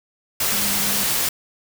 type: tone in noise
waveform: sine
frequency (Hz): 200.9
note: G3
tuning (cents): +43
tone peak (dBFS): -31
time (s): 0.52-1.04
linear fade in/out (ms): 5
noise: white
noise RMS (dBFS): -21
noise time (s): 0.4-1.29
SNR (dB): -13
effects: none